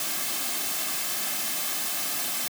white noise with comb filter, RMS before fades -29 dBFS, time 0-2.48 s, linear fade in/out 2 ms, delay 2.1 ms, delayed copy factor -0.55, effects high-pass 200 Hz 12 dB/octave

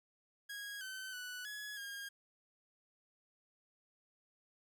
sawtooth tone with pitch steps, 1646 / 1531 / 1483 / 1687 / 1622 Hz, G#6 / G6 / F#6 / G#6 / G#6, -16 / -41 / +4 / +27 / -41 cents, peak -40 dBFS, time 0.49-2.09 s, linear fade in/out 10 ms, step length 320 ms, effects 12-bit

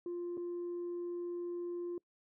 sine tone with dropouts, 349.2 Hz, F4, in tune, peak -35 dBFS, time 0.06-1.98 s, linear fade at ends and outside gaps 2 ms, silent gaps 0.371-0.376 s, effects noise-tail reverb RT60 0.1 s tail -26 dB re dry + tanh soft clip ceiling -35 dBFS

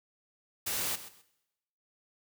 white noise with echo, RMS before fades -33 dBFS, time 0.66-0.96 s, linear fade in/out 10 ms, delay 130 ms, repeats 2, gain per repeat -14 dB, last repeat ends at 1.22 s, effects noise-tail reverb RT60 0.9 s tail -19 dB re dry

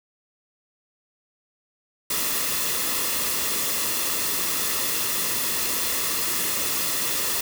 white noise with comb filter, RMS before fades -25 dBFS, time 2.1-7.41 s, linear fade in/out 5 ms, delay 1.3 ms, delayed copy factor -0.5, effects none

